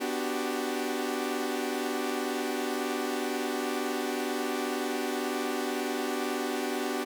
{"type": "chord", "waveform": "sawtooth", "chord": "G major seventh", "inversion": "first", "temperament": "equal with one note detuned", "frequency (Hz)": [249.8, 293.7, 370, 392], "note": ["B3", "D4", "F#4", "G4"], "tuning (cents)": [20, 0, 0, 0], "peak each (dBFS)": -31, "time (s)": [0, 7.05], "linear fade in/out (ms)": 20, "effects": []}